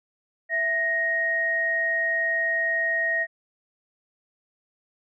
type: tone pair together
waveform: sine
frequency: 660 / 1871 Hz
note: E5 / A#6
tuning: +2 / +6 cents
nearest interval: octave + tritone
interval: 1804 cents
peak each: -30 / -22 dBFS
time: 0.49-3.27 s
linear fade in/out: 50 ms
effects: none